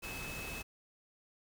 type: tone in noise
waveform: sine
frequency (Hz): 2589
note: E7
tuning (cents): -32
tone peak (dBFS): -44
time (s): 0.02-0.63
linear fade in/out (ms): 20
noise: pink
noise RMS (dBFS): -44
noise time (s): 0.02-0.63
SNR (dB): -3
effects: none